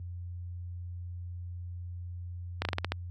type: slowing click train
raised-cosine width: 0.3 ms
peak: -13 dBFS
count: 7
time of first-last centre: 2.62-2.92 s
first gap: 31 ms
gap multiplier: 1.19
effects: added 88 Hz sine -35 dBFS peak until 3.1 s + high-pass 80 Hz 12 dB/octave